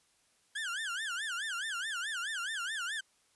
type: tone with vibrato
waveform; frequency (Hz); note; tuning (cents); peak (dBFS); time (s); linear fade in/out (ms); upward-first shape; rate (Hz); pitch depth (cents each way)
30% pulse; 1576; G6; +9; -32; 0.55-3.01; 10; sine; 4.7; 240
effects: white hiss -70 dBFS RMS until 3.35 s + resampled to 24000 Hz